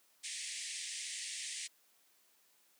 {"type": "band-pass noise", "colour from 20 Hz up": "white", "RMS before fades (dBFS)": -43, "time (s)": [0.23, 1.68], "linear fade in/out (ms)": 20, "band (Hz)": [1800, 9500], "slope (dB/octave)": 96, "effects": ["white hiss -70 dBFS RMS until 2.79 s", "high-pass 200 Hz 12 dB/octave"]}